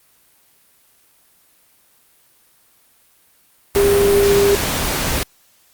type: tone in noise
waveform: sine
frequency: 401.6 Hz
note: G4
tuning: 42 cents sharp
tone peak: -11 dBFS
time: 3.76-4.55 s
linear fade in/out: 0 ms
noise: pink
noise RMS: -20 dBFS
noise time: 3.75-5.23 s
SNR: +6 dB
effects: white hiss -55 dBFS RMS until 5.73 s + Opus 32 kbps